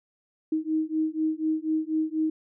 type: beating tone pair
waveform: sine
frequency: 312.5 / 316.6 Hz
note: D#4 / D#4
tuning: +8 / +30 cents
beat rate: 4.1 Hz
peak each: -27 dBFS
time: 0.52-2.3 s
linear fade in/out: 5 ms
effects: none